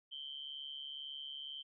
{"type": "tone with amplitude modulation", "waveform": "sine", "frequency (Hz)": 3116, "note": "G7", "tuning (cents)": -11, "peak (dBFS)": -40, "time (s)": [0.11, 1.63], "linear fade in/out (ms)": 20, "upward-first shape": "sine", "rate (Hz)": 142, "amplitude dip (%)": 75, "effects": []}